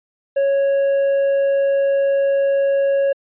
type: tone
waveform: triangle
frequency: 553 Hz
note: C#5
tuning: 4 cents flat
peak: -12 dBFS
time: 0.36-3.13 s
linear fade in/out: 10 ms
effects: resampled to 8000 Hz